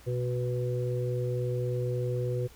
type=harmonic tone; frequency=123.47 Hz; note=B2; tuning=in tune; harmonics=1 / 3 / 4; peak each=-29 / -35 / -34 dBFS; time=0.06-2.48 s; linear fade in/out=20 ms; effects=added 60 Hz sine -54 dBFS peak until 2.55 s + pink hiss -55 dBFS RMS until 2.55 s